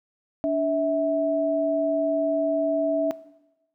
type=tone pair together; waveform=sine; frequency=290 / 651 Hz; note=D4 / E5; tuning=-22 / -22 cents; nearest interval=octave + major second; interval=1400 cents; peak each=-25 / -23 dBFS; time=0.44-3.11 s; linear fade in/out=0 ms; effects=noise-tail reverb RT60 1.0 s tail -18 dB re dry